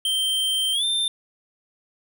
square tone with pitch glide, 3136 to 3582 Hz, G7 to A7, 0 to +30 cents, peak -21 dBFS, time 0.05-1.08 s, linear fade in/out 2 ms, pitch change +230 cents, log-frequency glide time 0.73-0.84 s, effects none

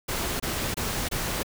pink noise bursts, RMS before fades -29 dBFS, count 4, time 0.08-1.432 s, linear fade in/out 10 ms, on 320 ms, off 24 ms, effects none

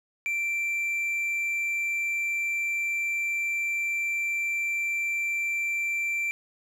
triangle tone, 2349 Hz, D7, in tune, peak -24 dBFS, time 0.26-6.31 s, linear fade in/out 0 ms, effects none

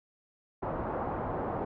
white low-pass noise, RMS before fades -34 dBFS, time 0.62-1.65 s, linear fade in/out 10 ms, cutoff 1000 Hz, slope 24 dB/octave, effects none

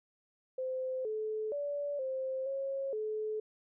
sine tone with pitch steps, 517 / 433 / 576 / 525 / 544 / 430.9 Hz, C5 / A4 / D5 / C5 / C#5 / A4, -21 / -28 / -34 / +6 / -33 / -36 cents, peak -33 dBFS, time 0.58-3.4 s, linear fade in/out 5 ms, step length 470 ms, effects none

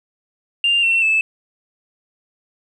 sine tone with pitch steps, 2794 / 2707 / 2622 Hz, F7 / E7 / E7, 0 / +45 / -10 cents, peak -12 dBFS, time 0.64-1.21 s, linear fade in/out 2 ms, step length 190 ms, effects tanh soft clip ceiling -9 dBFS + 9-bit

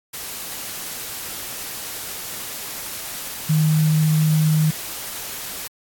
sine tone in noise, 155.56 Hz, D#3, in tune, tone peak -14 dBFS, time 3.49-4.71 s, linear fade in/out 10 ms, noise white, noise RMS -31 dBFS, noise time 0.13-5.68 s, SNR +14 dB, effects AAC 64 kbps

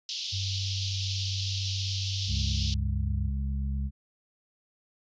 white band-pass noise, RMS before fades -35 dBFS, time 0.09-2.74 s, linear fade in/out 0 ms, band 2900 to 5600 Hz, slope 48 dB/octave
sine tone with pitch glide, 96.9 to 96.01 Hz, G2 to G2, -20 to -35 cents, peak -30 dBFS, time 0.32-3.3 s, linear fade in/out 20 ms, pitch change -15 cents, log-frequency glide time 2.78-3.12 s
harmonic tone, 68.1 Hz, C#2, 30 cents flat, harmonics 1 / 2 / 3, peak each -28 / -37 / -38 dBFS, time 2.27-3.91 s, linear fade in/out 50 ms
effects resampled to 16000 Hz

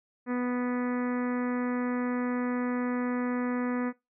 harmonic tone, 246.9 Hz, B3, in tune, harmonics 1 / 2 / 3 / 4 / 5 / 6 / 7 / 8 / 9 / 10, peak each -28 / -35 / -44 / -42 / -42 / -46 / -43 / -46 / -52 / -57 dBFS, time 0.26-3.93 s, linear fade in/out 50 ms, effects noise-tail reverb RT60 0.2 s tail -19 dB re dry

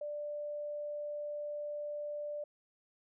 sine tone, 590 Hz, D5, 8 cents sharp, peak -37 dBFS, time 0.01-2.44 s, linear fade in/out 5 ms, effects none

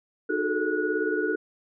sine tone cluster, 306.8 / 368.1 / 426.7 / 444.5 / 1461 Hz, D#4 / F#4 / G#4 / A4 / F#6, -24 / -9 / +47 / +18 / -22 cents, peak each -30 dBFS, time 0.29-1.36 s, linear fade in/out 10 ms, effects none

